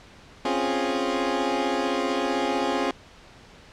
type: chord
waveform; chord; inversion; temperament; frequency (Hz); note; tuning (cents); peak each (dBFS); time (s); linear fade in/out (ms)
20% pulse; Db major seventh; third; equal; 261.6 / 277.2 / 349.2 / 415.3; C4 / Db4 / F4 / Ab4; 0 / 0 / 0 / 0; -24; 0.45-2.91; 2
effects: pink hiss -49 dBFS RMS until 3.72 s + low-pass 5000 Hz 12 dB/octave